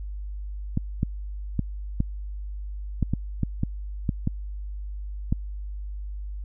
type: clicks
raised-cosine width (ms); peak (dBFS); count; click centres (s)
5; -10; 11; 0.774 / 1.031 / 1.593 / 2.004 / 3.027 / 3.136 / 3.433 / 3.634 / 4.092 / 4.274 / 5.325
effects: added 50 Hz sine -31 dBFS peak until 6.44 s